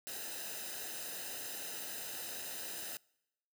white noise with comb filter, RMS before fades -43 dBFS, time 0.07-2.97 s, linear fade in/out 0 ms, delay 0.89 ms, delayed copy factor -0.7, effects noise-tail reverb RT60 0.9 s tail -26 dB re dry

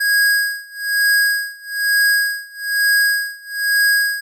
square tone with tremolo, 1646 Hz, G#6, 16 cents flat, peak -12 dBFS, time 0-4.21 s, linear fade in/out 10 ms, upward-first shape sine, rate 1.1 Hz, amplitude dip 95%, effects none

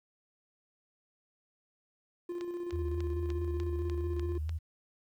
triangle tone with tremolo, 349.2 Hz, F4, in tune, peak -32 dBFS, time 2.29-4.38 s, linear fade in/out 5 ms, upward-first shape square, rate 16 Hz, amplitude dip 35%
click train, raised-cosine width 0.2 ms, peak -28 dBFS, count 8, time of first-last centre 2.41-4.493 s, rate 3.36 Hz
sine tone with vibrato, 78.8 Hz, D#2, 23 cents sharp, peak -32 dBFS, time 2.72-4.59 s, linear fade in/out 20 ms, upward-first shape sine, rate 4.6 Hz, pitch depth 65 cents each way
effects 11-bit

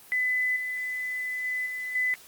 sine tone with level steps, 2006 Hz, B6, 26 cents sharp, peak -23 / -29 / -27 / -31 / -23 dBFS, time 0.12-2.14 s, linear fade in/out 0 ms, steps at 0.56 / 1.44 / 1.66 / 1.95 s, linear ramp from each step 5 ms, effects white hiss -51 dBFS RMS until 2.27 s + Opus 24 kbps

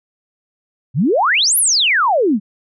sine exponential two-way sweep, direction up then down, 114.3 to 11840 to 185.7 Hz, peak -11 dBFS, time 0.94-2.4 s, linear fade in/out 50 ms, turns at 1.58 s, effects none

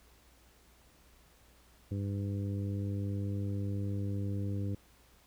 harmonic tone, 99.8 Hz, G2, 32 cents sharp, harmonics 1 / 2 / 3 / 4 / 5, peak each -33 / -40 / -42 / -49 / -49 dBFS, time 1.91-4.75 s, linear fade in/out 5 ms, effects added 60 Hz sine -64 dBFS peak until 5.26 s + pink hiss -64 dBFS RMS until 5.26 s

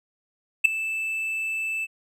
triangle tone with ADSR envelope, 2637 Hz, E7, in tune, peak -7 dBFS, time 0.64-1.87 s, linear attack 14 ms, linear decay 5 ms, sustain -17 dB, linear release 34 ms, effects none

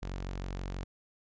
sawtooth tone, 46.25 Hz, F#1, in tune, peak -32 dBFS, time 0.02-0.84 s, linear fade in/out 10 ms, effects resampled to 16000 Hz

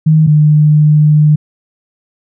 sine tone pair in turn, 156.6 / 151.14 Hz, D#3 / D#3, +11 / -50 cents, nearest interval minor second, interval 61 cents, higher first, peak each -4 dBFS, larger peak neither, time 0.06-0.27 / 0.27-1.36 s, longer second, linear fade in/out 10 ms, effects none

